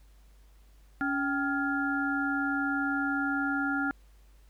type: harmonic tone with a mistuned harmonic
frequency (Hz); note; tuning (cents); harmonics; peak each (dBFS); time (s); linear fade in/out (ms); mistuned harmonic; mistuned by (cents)
280.4; C#4; +20; 1 / 3 / 5 / 6; -30 / -36 / -30 / -39; 1.01-3.91; 0; 3; -130
effects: added 50 Hz sine -54 dBFS peak until 4.49 s + pink hiss -67 dBFS RMS until 4.49 s